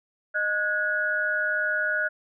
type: tone cluster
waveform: sine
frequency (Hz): 615 / 1458 / 1661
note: D#5 / F#6 / G#6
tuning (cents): -20 / -26 / 0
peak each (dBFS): -32 / -24 / -30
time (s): 0.34-2.09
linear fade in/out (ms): 20
effects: none